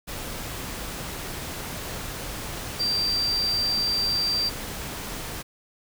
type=tone in noise; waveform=sine; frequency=4699 Hz; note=D8; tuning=in tune; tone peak=-22 dBFS; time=2.79-4.5 s; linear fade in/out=20 ms; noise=pink; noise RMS=-34 dBFS; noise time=0.07-5.43 s; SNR=+9 dB; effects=none